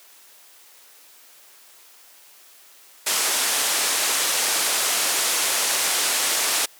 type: low-pass noise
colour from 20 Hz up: white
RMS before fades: -22 dBFS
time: 3.06-6.66 s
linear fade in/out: 10 ms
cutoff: 11000 Hz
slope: 24 dB/octave
effects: white hiss -50 dBFS RMS until 6.79 s + high-pass 400 Hz 12 dB/octave